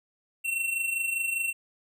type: tone with amplitude modulation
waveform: square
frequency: 2715 Hz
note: F7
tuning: 50 cents flat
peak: -25 dBFS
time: 0.44-1.53 s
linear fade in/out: 20 ms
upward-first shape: sine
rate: 25 Hz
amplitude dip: 55%
effects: none